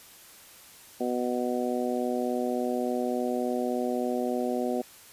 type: harmonic tone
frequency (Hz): 123.47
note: B2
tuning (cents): 0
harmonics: 2 / 3 / 4 / 5 / 6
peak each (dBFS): -30 / -32 / -33 / -34 / -35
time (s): 1-4.82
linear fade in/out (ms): 10
effects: white hiss -51 dBFS RMS until 5.12 s + resampled to 32000 Hz